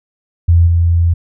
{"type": "tone with level steps", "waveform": "sine", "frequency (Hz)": 84.9, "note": "F2", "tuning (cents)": -48, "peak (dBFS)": [-5, -8], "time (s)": [0.48, 1.14], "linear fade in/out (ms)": 10, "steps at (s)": 0.66, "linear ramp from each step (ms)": 20, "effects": []}